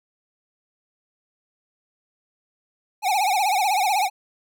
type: tone with vibrato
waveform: square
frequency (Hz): 791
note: G5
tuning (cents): +15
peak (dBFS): -19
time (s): 3.02-4.1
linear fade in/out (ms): 50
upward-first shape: triangle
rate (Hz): 16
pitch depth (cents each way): 180
effects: none